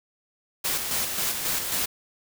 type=noise with tremolo; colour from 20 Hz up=white; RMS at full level=-26 dBFS; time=0.64-1.86 s; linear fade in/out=10 ms; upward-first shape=square; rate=3.7 Hz; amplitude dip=40%; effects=none